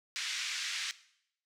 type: band-pass noise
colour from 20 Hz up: pink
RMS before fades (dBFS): -37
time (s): 0.16-0.91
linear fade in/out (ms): 0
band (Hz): 1800 to 6700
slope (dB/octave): 24
effects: noise-tail reverb RT60 0.7 s tail -17 dB re dry